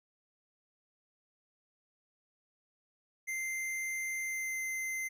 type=tone with pitch glide; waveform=square; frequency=2086 to 2073 Hz; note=C7 to C7; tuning=-6 to -17 cents; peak=-35 dBFS; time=3.27-5.09 s; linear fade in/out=20 ms; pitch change=-11 cents; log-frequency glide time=4.22-4.6 s; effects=none